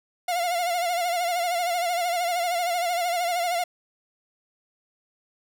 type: tone with vibrato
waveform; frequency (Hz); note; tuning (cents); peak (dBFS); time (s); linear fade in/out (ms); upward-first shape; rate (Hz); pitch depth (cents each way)
45% pulse; 700; F5; +4; -23; 0.28-3.64; 5; sine; 13; 65
effects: none